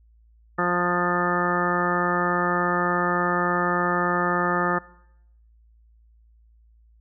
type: harmonic tone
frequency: 176.6 Hz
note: F3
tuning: 20 cents sharp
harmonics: 1 / 2 / 3 / 4 / 5 / 6 / 7 / 8 / 9 / 10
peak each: -28 / -28 / -30 / -32 / -30 / -36 / -25 / -33 / -38 / -29 dBFS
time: 0.58-4.79 s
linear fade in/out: 10 ms
effects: noise-tail reverb RT60 0.8 s tail -22 dB re dry + added 56 Hz sine -53 dBFS peak until 7 s